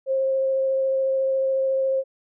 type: tone with vibrato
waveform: sine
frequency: 533 Hz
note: C5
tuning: 32 cents sharp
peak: -19 dBFS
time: 0.06-2.04 s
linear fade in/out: 50 ms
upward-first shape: sine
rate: 14 Hz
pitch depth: 8 cents each way
effects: none